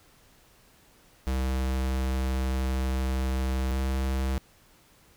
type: tone pair in turn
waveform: square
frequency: 65.2 / 65.96 Hz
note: C2 / C2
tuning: -5 / +15 cents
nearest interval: unison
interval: 20 cents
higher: second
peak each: -26 dBFS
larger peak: neither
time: 1.27-3.71 / 3.71-4.38 s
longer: first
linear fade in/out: 0 ms
effects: pink hiss -59 dBFS RMS until 5.16 s